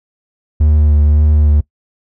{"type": "tone with vibrato", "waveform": "triangle", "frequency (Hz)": 75, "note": "D2", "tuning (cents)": 37, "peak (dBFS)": -5, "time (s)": [0.6, 1.61], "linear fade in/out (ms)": 10, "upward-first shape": "sine", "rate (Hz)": 1.8, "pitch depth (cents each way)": 23, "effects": ["noise-tail reverb RT60 0.1 s tail -21 dB re dry"]}